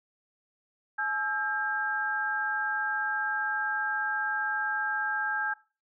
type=tone cluster; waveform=sine; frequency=852 / 1317 / 1602 Hz; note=G#5 / E6 / G6; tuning=+44 / -2 / +37 cents; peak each=-34 / -36 / -29 dBFS; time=0.98-5.54 s; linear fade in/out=10 ms; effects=noise-tail reverb RT60 0.3 s tail -17 dB re dry